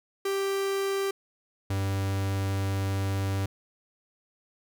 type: tone pair in turn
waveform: 45% pulse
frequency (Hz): 392 / 97.6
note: G4 / G2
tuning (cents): 0 / -7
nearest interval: 2 octaves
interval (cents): 2407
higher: first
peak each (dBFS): -26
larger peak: neither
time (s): 0.25-1.11 / 1.7-3.46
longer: second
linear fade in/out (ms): 5
effects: none